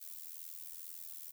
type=noise with amplitude modulation; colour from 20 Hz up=violet; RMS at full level=-44 dBFS; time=0-1.32 s; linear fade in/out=20 ms; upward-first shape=sine; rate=82.1 Hz; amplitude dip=90%; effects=none